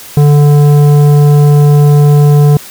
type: tone with tanh clipping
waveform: sine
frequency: 146.2 Hz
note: D3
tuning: 7 cents flat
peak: -4 dBFS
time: 0.17-2.57 s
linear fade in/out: 2 ms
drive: 12 dB
effects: white hiss -30 dBFS RMS until 2.7 s